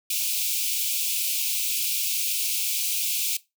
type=high-pass noise; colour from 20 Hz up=white; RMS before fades=-26 dBFS; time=0.1-3.37 s; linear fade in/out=5 ms; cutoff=2300 Hz; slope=96 dB/octave; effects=noise-tail reverb RT60 0.2 s tail -18 dB re dry